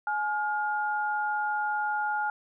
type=tone pair together; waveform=sine; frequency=843 / 1417.8 Hz; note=G#5 / F6; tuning=+26 / +26 cents; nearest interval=major sixth; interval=900 cents; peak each=-28 / -30 dBFS; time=0.07-2.3 s; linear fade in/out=2 ms; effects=none